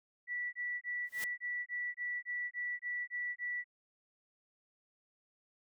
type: tone bursts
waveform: sine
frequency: 1956 Hz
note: B6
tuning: 17 cents flat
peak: -35 dBFS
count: 12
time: 0.27-3.643 s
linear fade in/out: 50 ms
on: 260 ms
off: 23 ms
type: noise with exponential growth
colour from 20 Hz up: white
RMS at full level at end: -40 dBFS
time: 1.04-1.24 s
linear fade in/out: 0 ms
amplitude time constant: 42 ms
effects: none